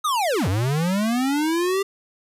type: linear two-way sweep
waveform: square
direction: down then up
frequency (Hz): 1284 to 87.6 to 398.7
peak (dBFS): -20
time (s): 0.04-1.83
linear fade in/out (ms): 10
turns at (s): 0.48
effects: resampled to 32000 Hz + 10-bit